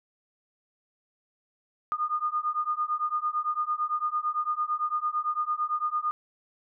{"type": "beating tone pair", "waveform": "sine", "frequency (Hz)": [1218, 1226.9], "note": ["D#6", "D#6"], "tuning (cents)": [-37, -25], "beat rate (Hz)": 8.9, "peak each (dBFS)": -29, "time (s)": [1.92, 6.11], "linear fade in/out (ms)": 0, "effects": []}